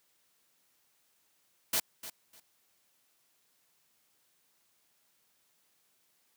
white noise with echo, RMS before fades -29 dBFS, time 1.73-1.8 s, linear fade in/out 5 ms, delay 300 ms, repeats 2, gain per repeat -14 dB, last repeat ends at 2.4 s, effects white hiss -72 dBFS RMS until 6.36 s + high-pass 100 Hz 12 dB/octave

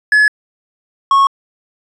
triangle tone pair in turn, 1704 / 1098.4 Hz, G#6 / C#6, +44 / -16 cents, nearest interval minor sixth, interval 760 cents, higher first, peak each -5 / -5 dBFS, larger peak neither, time 0.12-0.28 / 1.11-1.27 s, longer neither, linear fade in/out 2 ms, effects resampled to 24000 Hz

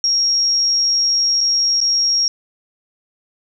sine tone with dropouts, 5588 Hz, F8, in tune, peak -13 dBFS, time 0.04-2.28 s, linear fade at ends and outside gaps 1 ms, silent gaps 1.407-1.411 / 1.804-1.813 s, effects none

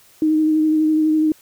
sine tone with vibrato, 311.1 Hz, D#4, in tune, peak -13 dBFS, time 0.22-1.32 s, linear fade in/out 2 ms, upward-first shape sine, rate 12 Hz, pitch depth 19 cents each way, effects white hiss -51 dBFS RMS until 1.41 s

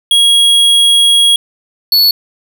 square tone pair in turn, 3300 / 4418 Hz, G#7 / C#8, -12 / -7 cents, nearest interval perfect fourth, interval 505 cents, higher second, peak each -6 dBFS, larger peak neither, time 0.11-1.36 / 1.92-2.11 s, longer first, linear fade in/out 2 ms, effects none

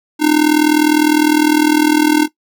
square tone with amplitude modulation, 303.3 Hz, D#4, 44 cents flat, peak -6 dBFS, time 0.19-2.28 s, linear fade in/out 50 ms, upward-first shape sine, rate 39.9 Hz, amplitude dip 80%, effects noise-tail reverb RT60 0.1 s tail -17 dB re dry

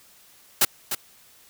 white noise with echo, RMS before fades -17 dBFS, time 0.61-0.65 s, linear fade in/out 5 ms, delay 300 ms, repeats 1, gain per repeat -9 dB, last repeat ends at 0.95 s, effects white hiss -54 dBFS RMS until 1.49 s

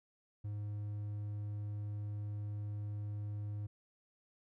triangle tone, 103.83 Hz, G#2, in tune, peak -36 dBFS, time 0.44-3.67 s, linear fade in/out 10 ms, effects none

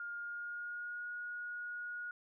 sine tone with pitch glide, 1414 to 1445.4 Hz, F6 to F#6, +21 to -41 cents, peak -40 dBFS, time 0-2.11 s, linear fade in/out 2 ms, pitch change +38 cents, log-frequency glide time 0.18-1.09 s, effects none

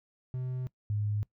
triangle / sine tone pair in turn, 127.6 / 104.34 Hz, C3 / G#2, -43 / +9 cents, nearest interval minor third, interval 348 cents, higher first, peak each -30 / -28 dBFS, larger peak second, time 0.34-0.67 / 0.9-1.23 s, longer neither, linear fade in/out 0 ms, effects noise-tail reverb RT60 0.1 s tail -21 dB re dry

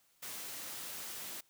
white high-pass noise, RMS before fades -44 dBFS, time 0.22-1.41 s, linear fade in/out 10 ms, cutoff 110 Hz, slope 12 dB/octave, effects white hiss -71 dBFS RMS until 1.49 s

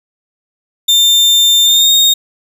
35% pulse tone with pitch glide, 3600 to 3705 Hz, A7 to A#7, +39 to -11 cents, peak -5 dBFS, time 0.88-2.14 s, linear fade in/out 10 ms, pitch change +50 cents, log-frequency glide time 1.65-1.92 s, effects none

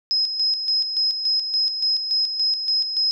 sine tone with tremolo, 5110 Hz, D#8, 45 cents sharp, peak -17 dBFS, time 0.11-3.11 s, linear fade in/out 0 ms, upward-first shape square, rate 3.5 Hz, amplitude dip 55%, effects none

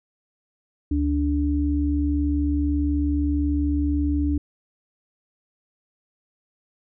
sine tone pair together, 72.8 / 291.2 Hz, D2 / D4, -15 / -15 cents, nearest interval 2 octaves, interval 2400 cents, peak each -22 / -22 dBFS, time 0.91-4.38 s, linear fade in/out 5 ms, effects none

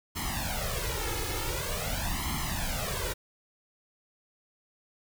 pink noise with flanger, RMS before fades -32 dBFS, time 0.15-3.14 s, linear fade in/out 20 ms, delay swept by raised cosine 0.95 to 2.35 ms, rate 0.46 Hz, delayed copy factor +0.95, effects none

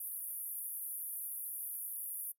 pink band-pass noise, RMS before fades -42 dBFS, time 0-2.32 s, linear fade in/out 5 ms, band 10000 to 15000 Hz, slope 96 dB/octave, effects noise-tail reverb RT60 0.1 s tail -20 dB re dry

